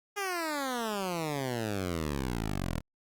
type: exponential sweep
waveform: 10% pulse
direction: down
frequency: 415.3 to 38.89 Hz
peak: -23 dBFS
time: 0.16-2.81 s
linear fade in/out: 20 ms
effects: Opus 48 kbps